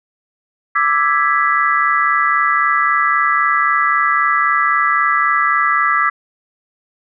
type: chord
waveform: sine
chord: E dominant seventh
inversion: third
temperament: equal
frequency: 1174.7 / 1318.5 / 1661.2 / 1975.5 Hz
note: D6 / E6 / G#6 / B6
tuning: 0 / 0 / 0 / 0 cents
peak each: -16 / -17 / -19 / -18 dBFS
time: 0.75-6.1 s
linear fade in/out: 10 ms
effects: none